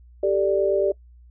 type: chord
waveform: sine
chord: G suspended second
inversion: none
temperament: just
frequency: 392 / 441 / 588 Hz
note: G4 / A4 / D5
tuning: 0 / +4 / +2 cents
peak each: -21 / -26 / -21 dBFS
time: 0.23-0.92 s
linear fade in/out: 5 ms
effects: noise-tail reverb RT60 0.1 s tail -23 dB re dry + added 60 Hz sine -46 dBFS peak until 1.3 s